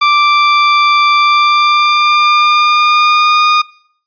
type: tone with pitch glide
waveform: sawtooth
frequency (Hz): 1174.7 to 1224.6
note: D6 to D#6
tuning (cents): 0 to -28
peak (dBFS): -3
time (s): 0.01-3.62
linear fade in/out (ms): 10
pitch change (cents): +72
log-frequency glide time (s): 1.16-3.45
effects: noise-tail reverb RT60 0.6 s tail -23 dB re dry + resampled to 11025 Hz